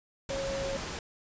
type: tone in noise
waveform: sine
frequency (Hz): 546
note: C#5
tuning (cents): -26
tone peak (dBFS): -32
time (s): 0.3-0.77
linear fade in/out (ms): 2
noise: pink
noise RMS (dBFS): -37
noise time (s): 0.29-0.99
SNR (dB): +2
effects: resampled to 16000 Hz